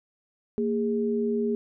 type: tone pair together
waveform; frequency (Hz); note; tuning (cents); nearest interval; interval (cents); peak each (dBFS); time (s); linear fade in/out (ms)
sine; 230.3 / 411.2; A#3 / G#4; -21 / -17; minor seventh; 1004; -26; 0.58-1.55; 0
effects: none